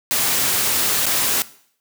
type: noise with dropouts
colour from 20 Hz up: white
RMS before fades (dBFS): -19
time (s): 0.11-1.42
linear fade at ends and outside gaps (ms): 0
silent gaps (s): 1.057-1.065
effects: noise-tail reverb RT60 0.6 s tail -18 dB re dry + high-pass 80 Hz 12 dB/octave